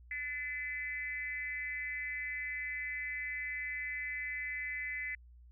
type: tone with frequency modulation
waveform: sine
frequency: 2030 Hz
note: B6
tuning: 47 cents sharp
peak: -36 dBFS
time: 0.11-5.15 s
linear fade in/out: 2 ms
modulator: 279 Hz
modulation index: 0.71
effects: added 60 Hz sine -54 dBFS peak until 5.51 s